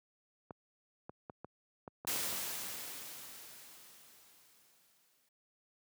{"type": "clicks", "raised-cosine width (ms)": 1, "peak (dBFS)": -31, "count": 8, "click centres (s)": [0.508, 1.095, 1.298, 1.446, 1.878, 2.049, 2.16, 2.327]}
{"type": "noise with exponential decay", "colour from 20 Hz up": "white", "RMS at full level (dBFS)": -35, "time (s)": [2.07, 5.29], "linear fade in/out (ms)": 5, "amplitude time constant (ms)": 700}
{"effects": ["high-pass 100 Hz 12 dB/octave"]}